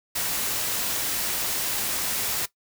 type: noise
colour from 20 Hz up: white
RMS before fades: -27 dBFS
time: 0.15-2.46 s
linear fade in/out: 10 ms
effects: noise-tail reverb RT60 0.1 s tail -17 dB re dry